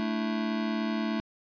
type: chord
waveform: square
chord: A suspended fourth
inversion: none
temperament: just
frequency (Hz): 220 / 293.3 / 330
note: A3 / D4 / E4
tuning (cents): 0 / -2 / +2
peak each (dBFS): -30 / -36 / -36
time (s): 0-1.2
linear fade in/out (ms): 0
effects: resampled to 11025 Hz